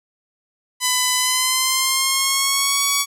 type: tone with pitch glide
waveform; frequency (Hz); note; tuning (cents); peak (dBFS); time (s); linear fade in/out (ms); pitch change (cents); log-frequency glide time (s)
5% pulse; 1003 to 1125.8; B5 to C#6; +26 to +26; -4; 0.8-3.06; 50; +200; 1.15-2.84
effects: low-pass 12000 Hz 12 dB/octave